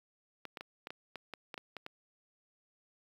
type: clicks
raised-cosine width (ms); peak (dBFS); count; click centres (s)
0.3; -26; 11; 0.453 / 0.572 / 0.609 / 0.871 / 0.905 / 1.157 / 1.337 / 1.542 / 1.578 / 1.767 / 1.864
effects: high-pass 200 Hz 12 dB/octave + 9-bit